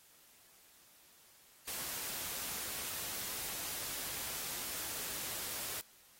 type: noise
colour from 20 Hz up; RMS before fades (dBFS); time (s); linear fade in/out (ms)
white; -41; 1.67-5.81; 10
effects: white hiss -63 dBFS RMS until 6.19 s + AAC 48 kbps